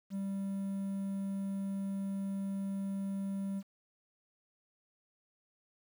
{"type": "tone with quantisation", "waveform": "triangle", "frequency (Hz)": 195.8, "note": "G3", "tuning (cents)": -2, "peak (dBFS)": -32, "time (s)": [0.1, 3.63], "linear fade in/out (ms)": 50, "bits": 10, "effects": []}